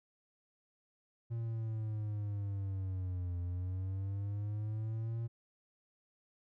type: linear two-way sweep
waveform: triangle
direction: down then up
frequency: 116.54 to 87.31 to 116.54 Hz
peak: -33 dBFS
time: 1.3-5.28 s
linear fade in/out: 20 ms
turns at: 3.39 s
effects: none